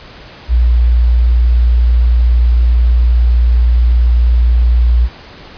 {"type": "tone", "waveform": "sine", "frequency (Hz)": 59.4, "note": "A#1", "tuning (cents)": 33, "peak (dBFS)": -6, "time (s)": [0.48, 5.09], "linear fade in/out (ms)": 50, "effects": ["pink hiss -35 dBFS RMS until 5.57 s", "resampled to 11025 Hz"]}